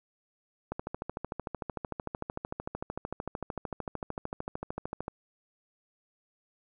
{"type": "click train", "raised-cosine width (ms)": 1, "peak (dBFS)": -20, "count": 59, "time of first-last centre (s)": [0.72, 5.081], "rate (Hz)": 13.3, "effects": []}